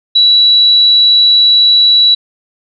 sine tone, 3926 Hz, B7, 11 cents flat, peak -4 dBFS, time 0.15-2.15 s, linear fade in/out 10 ms, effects none

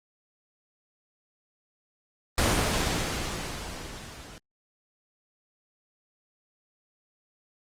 pink noise with level ramp, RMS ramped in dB -21 to -46 dBFS, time 2.38-4.38 s, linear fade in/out 0 ms, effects low-pass 9000 Hz 12 dB/octave + Opus 24 kbps

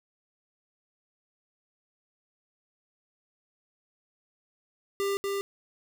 square tone with echo, 397.3 Hz, G4, 23 cents sharp, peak -27 dBFS, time 5-5.17 s, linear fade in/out 0 ms, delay 240 ms, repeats 1, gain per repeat -2 dB, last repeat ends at 5.41 s, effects 10-bit

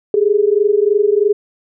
sine tone pair together, 401.5 / 424.6 Hz, G4 / G#4, +41 / +38 cents, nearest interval minor second, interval 97 cents, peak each -13 dBFS, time 0.14-1.33 s, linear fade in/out 2 ms, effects none

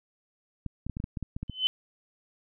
clicks, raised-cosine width 5 ms, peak -21 dBFS, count 11, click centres 0.663 / 0.866 / 0.897 / 0.969 / 1.001 / 1.041 / 1.172 / 1.227 / 1.365 / 1.43 / 1.497 s
sine tone with exponential growth, 3039 Hz, F#7, 46 cents sharp, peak -18 dBFS, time 1.48-1.67 s, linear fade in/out 0 ms, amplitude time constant 40 ms
effects none

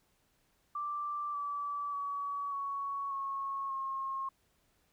sine tone with pitch steps, 1174.7 / 1154.5 / 1134.7 / 1115.2 / 1096 / 1077.2 Hz, D6 / D6 / C#6 / C#6 / C#6 / C#6, 0 / -30 / +40 / +10 / -20 / -50 cents, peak -34 dBFS, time 0.75-4.29 s, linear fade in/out 5 ms, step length 590 ms, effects pink hiss -73 dBFS RMS until 4.92 s

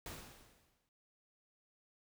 pink noise with exponential decay, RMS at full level -45 dBFS, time 0.06-0.89 s, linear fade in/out 1 ms, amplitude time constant 180 ms, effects none

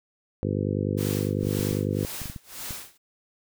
harmonic tone, 50 Hz, G1, 35 cents sharp, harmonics 2 / 3 / 4 / 5 / 6 / 7 / 8 / 9 / 10, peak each -29 / -31 / -32 / -33 / -34 / -34 / -35 / -36 / -36 dBFS, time 0.43-2.05 s, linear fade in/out 0 ms
white noise with tremolo, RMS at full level -35 dBFS, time 0.97-2.98 s, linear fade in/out 20 ms, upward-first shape sine, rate 1.9 Hz, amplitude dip 95%
clicks, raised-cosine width 5 ms, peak -24 dBFS, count 9, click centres 1.436 / 1.472 / 1.596 / 1.717 / 2.217 / 2.257 / 2.299 / 2.362 / 2.708 s
effects none

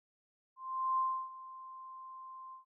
sine tone with ADSR envelope, 1046 Hz, C6, 1 cent flat, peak -28 dBFS, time 0.56-2.65 s, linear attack 420 ms, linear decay 310 ms, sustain -18 dB, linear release 120 ms, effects none

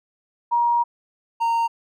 sine / triangle tone pair in turn, 948 / 923.7 Hz, A#5 / A#5, +29 / -16 cents, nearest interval unison, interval 45 cents, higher first, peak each -16 dBFS, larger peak neither, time 0.51-0.84 / 1.4-1.68 s, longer first, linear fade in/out 20 ms, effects none

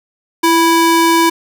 square ring-modulated tone, 659.3 Hz, E5, in tune, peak -6 dBFS, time 0.43-1.3 s, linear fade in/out 10 ms, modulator 325 Hz, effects none

